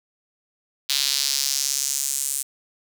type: tone with high-pass filter sweep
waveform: square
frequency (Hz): 69.3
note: C#2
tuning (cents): 0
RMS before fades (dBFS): -24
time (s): 0.89-2.43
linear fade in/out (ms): 10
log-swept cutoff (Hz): 3900 to 8600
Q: 2.2
effects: none